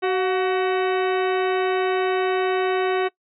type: harmonic tone with a mistuned harmonic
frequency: 375.8 Hz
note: F#4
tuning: 27 cents sharp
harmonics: 1 / 2 / 3 / 4 / 5 / 6 / 7 / 8 / 10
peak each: -20 / -26 / -30 / -32 / -34 / -36 / -37 / -38 / -40 dBFS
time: 0.02-3.09 s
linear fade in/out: 20 ms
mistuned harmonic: 2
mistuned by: -58 cents
effects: noise-tail reverb RT60 0.1 s tail -22 dB re dry